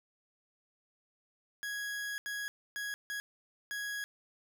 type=tone bursts at uneven times; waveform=40% pulse; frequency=1661.2 Hz; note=G#6; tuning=in tune; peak=-35 dBFS; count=5; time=1.63-2.18 / 2.26-2.48 / 2.76-2.94 / 3.1-3.2 / 3.71-4.04 s; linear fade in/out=0 ms; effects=none